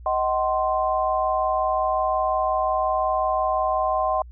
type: chord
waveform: sine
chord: C diminished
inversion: first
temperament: just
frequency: 627.9 / 753.5 / 1046.5 Hz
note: Eb5 / Gb5 / C6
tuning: +16 / +31 / 0 cents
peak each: -24 dBFS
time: 0.06-4.22 s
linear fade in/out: 2 ms
effects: added 60 Hz sine -39 dBFS peak until 4.31 s